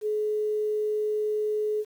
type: tone with quantisation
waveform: sine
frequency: 425.3 Hz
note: G#4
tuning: 41 cents sharp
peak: -24 dBFS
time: 0.01-1.85 s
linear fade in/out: 50 ms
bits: 9
effects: none